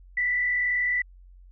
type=tone with frequency modulation; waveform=sine; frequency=1975.5 Hz; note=B6; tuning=in tune; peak=-22 dBFS; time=0.17-1.02 s; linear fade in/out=5 ms; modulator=41.8 Hz; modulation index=0.75; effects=added 45 Hz sine -47 dBFS peak until 1.51 s